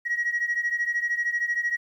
sine beating tone pair, 1901 / 1914 Hz, A#6 / A#6, +33 / +45 cents, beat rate 13 Hz, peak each -24 / -27 dBFS, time 0.05-1.77 s, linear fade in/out 20 ms, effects tanh soft clip ceiling -19 dBFS + 10-bit

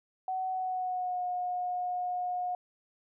sine tone with pitch glide, 750 to 721.5 Hz, F#5 to F#5, +23 to -44 cents, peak -30 dBFS, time 0.28-2.55 s, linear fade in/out 2 ms, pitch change -67 cents, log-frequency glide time 0.49-1.24 s, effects none

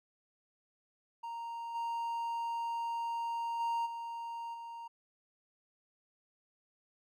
triangle tone with level steps, 930 Hz, A#5, 4 cents flat, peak -37 / -32 / -29 / -37 / -41 dBFS, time 1.23-4.88 s, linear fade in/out 10 ms, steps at 1.74 / 3.59 / 3.85 / 4.53 s, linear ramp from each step 20 ms, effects none

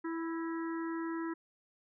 harmonic tone with a mistuned harmonic, 329.6 Hz, E4, in tune, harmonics 1 / 3 / 4 / 5 / 6, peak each -35 / -45 / -47 / -49 / -51 dBFS, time 0.04-1.34 s, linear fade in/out 10 ms, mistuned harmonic 6, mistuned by -47 cents, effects none

